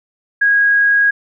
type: tone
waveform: sine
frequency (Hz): 1645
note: G#6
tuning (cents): -17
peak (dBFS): -9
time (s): 0.41-1.11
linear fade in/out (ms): 10
effects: none